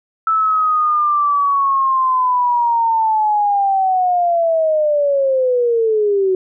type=linear sweep; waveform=sine; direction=down; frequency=1318.5 to 370 Hz; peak=-12 dBFS; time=0.27-6.35 s; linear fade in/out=2 ms; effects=none